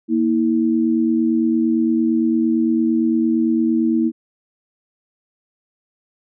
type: tone pair together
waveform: sine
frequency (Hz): 234.2 / 323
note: A#3 / E4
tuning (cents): +8 / -35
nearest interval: tritone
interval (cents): 557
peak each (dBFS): -17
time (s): 0.08-4.12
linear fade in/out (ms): 50
effects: none